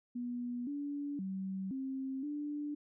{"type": "tone with pitch steps", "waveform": "sine", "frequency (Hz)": [243.3, 286.9, 191.1, 266.1, 294], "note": ["B3", "D4", "G3", "C4", "D4"], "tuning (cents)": [-26, -40, -44, 29, 2], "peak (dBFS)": -36, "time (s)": [0.15, 2.75], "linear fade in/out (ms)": 10, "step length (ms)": 520, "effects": []}